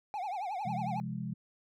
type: tone with vibrato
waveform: triangle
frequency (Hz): 781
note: G5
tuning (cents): -7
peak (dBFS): -32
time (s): 0.14-1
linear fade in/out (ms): 0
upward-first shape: triangle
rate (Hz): 11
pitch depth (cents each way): 210
type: chord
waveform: sine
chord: F minor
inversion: second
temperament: equal with one note detuned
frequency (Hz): 130.81 / 172.11 / 207.7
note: C3 / F3 / Ab3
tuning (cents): 0 / -25 / 0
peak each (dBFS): -39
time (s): 0.65-1.34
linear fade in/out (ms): 10
effects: none